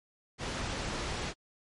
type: noise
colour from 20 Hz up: pink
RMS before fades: -35 dBFS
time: 0.38-1.34 s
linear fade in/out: 50 ms
effects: low-pass 6000 Hz 12 dB/octave + MP3 48 kbps